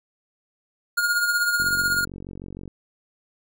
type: tone with tremolo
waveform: square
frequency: 1426 Hz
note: F6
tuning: 36 cents sharp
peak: -18 dBFS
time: 0.97-2.05 s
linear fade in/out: 10 ms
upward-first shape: triangle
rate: 16 Hz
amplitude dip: 55%
type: click train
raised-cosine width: 3 ms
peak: -24 dBFS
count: 51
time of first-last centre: 1.6-2.678 s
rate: 46.4 Hz
effects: none